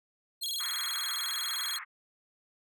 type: tone with vibrato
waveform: sawtooth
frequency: 3729 Hz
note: A#7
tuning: in tune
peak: -29 dBFS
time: 0.41-1.79 s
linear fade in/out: 20 ms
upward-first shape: square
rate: 20 Hz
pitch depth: 200 cents each way
type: band-pass noise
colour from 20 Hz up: pink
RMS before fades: -42 dBFS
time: 0.59-1.85 s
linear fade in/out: 20 ms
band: 1100 to 2200 Hz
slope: 48 dB/octave
effects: none